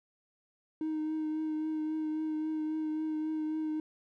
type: tone with vibrato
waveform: triangle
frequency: 311.4 Hz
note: D#4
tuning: 2 cents sharp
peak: -28 dBFS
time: 0.81-3.8 s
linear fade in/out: 2 ms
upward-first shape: triangle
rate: 3.7 Hz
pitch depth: 21 cents each way
effects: tanh soft clip ceiling -26 dBFS